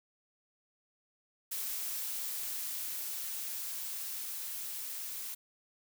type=noise with level ramp; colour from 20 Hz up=blue; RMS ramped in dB=-37 to -41 dBFS; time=1.51-5.35 s; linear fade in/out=10 ms; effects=none